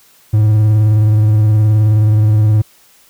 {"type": "tone with vibrato", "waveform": "triangle", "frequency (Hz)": 107.1, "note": "A2", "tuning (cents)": -46, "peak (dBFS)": -5, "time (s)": [0.33, 2.62], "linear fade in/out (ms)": 10, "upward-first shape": "triangle", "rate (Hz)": 19, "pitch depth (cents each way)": 44, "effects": ["white hiss -48 dBFS RMS until 3.09 s"]}